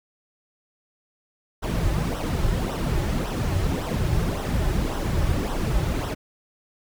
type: noise with flanger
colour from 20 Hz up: brown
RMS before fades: -24 dBFS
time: 1.62-6.15 s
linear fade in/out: 20 ms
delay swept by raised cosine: 0.43 to 4.33 ms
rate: 1.8 Hz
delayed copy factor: -0.65
effects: none